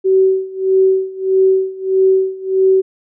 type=tone with tremolo; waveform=sine; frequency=380.4 Hz; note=F#4; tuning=48 cents sharp; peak=-7 dBFS; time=0.04-2.82 s; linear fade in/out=20 ms; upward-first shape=sine; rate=1.6 Hz; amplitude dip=90%; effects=none